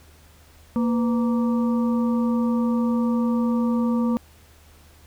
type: harmonic tone with a mistuned harmonic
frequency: 233.1 Hz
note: A#3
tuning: in tune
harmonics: 1 / 2 / 4 / 5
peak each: -19 / -30 / -35 / -36 dBFS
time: 0.76-4.17 s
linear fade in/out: 0 ms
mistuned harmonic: 2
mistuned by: +120 cents
effects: added 77 Hz sine -51 dBFS peak until 5.06 s + pink hiss -54 dBFS RMS until 5.06 s